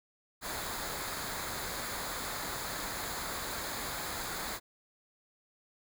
pink noise with comb filter, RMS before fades -38 dBFS, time 0.41-4.6 s, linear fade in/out 50 ms, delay 0.35 ms, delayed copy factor -0.6, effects none

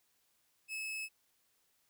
40% pulse tone, 2591 Hz, E7, 30 cents flat, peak -37 dBFS, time 0.68-1.09 s, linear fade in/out 50 ms, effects white hiss -75 dBFS RMS until 1.89 s

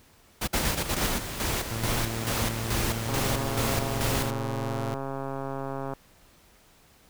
pink noise bursts, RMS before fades -28 dBFS, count 6, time 0.41-1.071 s, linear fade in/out 10 ms, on 66 ms, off 53 ms
pink noise with tremolo, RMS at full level -28 dBFS, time 0.53-4.31 s, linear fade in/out 10 ms, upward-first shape square, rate 2.3 Hz, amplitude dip 55%
sawtooth tone, 113.2 Hz, A2, 50 cents sharp, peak -27 dBFS, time 1.71-4.94 s, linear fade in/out 0 ms
click train, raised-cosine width 1 ms, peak -20 dBFS, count 388, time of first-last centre 3.09-5.936 s, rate 136 Hz
effects pink hiss -58 dBFS RMS until 7.09 s

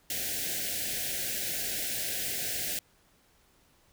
white band-stop noise, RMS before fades -33 dBFS, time 0.1-2.79 s, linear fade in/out 2 ms, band 770 to 1500 Hz, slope 96 dB/octave, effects pink hiss -65 dBFS RMS until 3.92 s

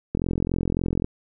click train, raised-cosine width 3 ms, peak -11 dBFS, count 40, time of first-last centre 0.15-1.044 s, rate 43.6 Hz, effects none

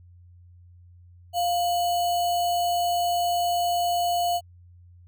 sine tone with sample-and-hold, 700 Hz, F5, 4 cents sharp, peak -21 dBFS, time 1.33-4.41 s, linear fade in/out 50 ms, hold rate 3675 Hz, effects added 88 Hz sine -48 dBFS peak until 5.07 s

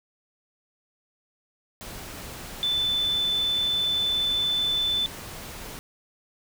sine tone in noise, 3515 Hz, A7, 2 cents flat, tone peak -22 dBFS, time 2.63-5.06 s, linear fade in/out 0 ms, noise pink, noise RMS -39 dBFS, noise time 1.81-5.79 s, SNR +14 dB, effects none

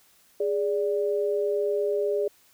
sine tone pair together, 412.6 / 584 Hz, G#4 / D5, -11 / -10 cents, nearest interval tritone, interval 601 cents, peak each -24 / -28 dBFS, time 0.4-2.28 s, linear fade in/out 5 ms, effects white hiss -60 dBFS RMS until 2.53 s

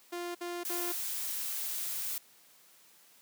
sawtooth tone bursts, 349.2 Hz, F4, in tune, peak -32 dBFS, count 3, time 0.12-0.924 s, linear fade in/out 10 ms, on 230 ms, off 57 ms
blue noise, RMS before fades -36 dBFS, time 0.65-2.18 s, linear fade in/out 2 ms
effects white hiss -61 dBFS RMS until 3.21 s + high-pass 150 Hz 12 dB/octave

